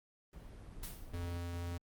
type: noise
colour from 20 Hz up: brown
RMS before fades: -49 dBFS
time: 0.33-1.37 s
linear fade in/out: 2 ms
type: noise with exponential decay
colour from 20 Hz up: white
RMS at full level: -44 dBFS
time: 0.83-1.22 s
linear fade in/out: 2 ms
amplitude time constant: 84 ms
type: tone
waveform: square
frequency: 86.5 Hz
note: F2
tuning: 16 cents flat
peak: -39 dBFS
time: 1.13-1.78 s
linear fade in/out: 10 ms
effects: Opus 24 kbps